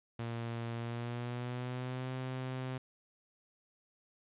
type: tone with pitch glide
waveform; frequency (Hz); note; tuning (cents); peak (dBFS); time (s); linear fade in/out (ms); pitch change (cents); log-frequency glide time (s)
sawtooth; 116.54 to 129.31; A#2 to C3; 0 to -20; -33; 0.19-2.78; 5; +180; 0.76-2.11
effects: resampled to 8000 Hz + 11-bit